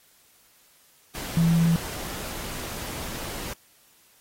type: tone in noise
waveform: sine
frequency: 166.9 Hz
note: E3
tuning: 22 cents sharp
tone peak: -17 dBFS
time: 1.37-1.76 s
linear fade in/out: 0 ms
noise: pink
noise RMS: -35 dBFS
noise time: 1.15-3.53 s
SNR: +15 dB
effects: white hiss -59 dBFS RMS until 4.2 s + AAC 48 kbps